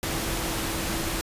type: tone in noise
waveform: sine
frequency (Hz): 329.6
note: E4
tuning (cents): 0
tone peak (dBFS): -36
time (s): 0.03-1.21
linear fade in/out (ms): 0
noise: pink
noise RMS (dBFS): -29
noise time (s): 0.03-1.21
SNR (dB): -10
effects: resampled to 32000 Hz